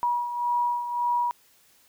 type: beating tone pair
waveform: sine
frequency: 963 / 964.8 Hz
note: B5 / B5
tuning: -44 / -41 cents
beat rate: 1.8 Hz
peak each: -24 / -31 dBFS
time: 0.03-1.31 s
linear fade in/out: 0 ms
effects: white hiss -60 dBFS RMS until 1.88 s